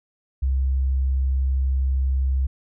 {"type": "tone", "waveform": "sine", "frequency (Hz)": 66.2, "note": "C2", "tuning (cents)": 21, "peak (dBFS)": -18, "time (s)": [0.42, 2.47], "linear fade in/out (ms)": 10, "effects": []}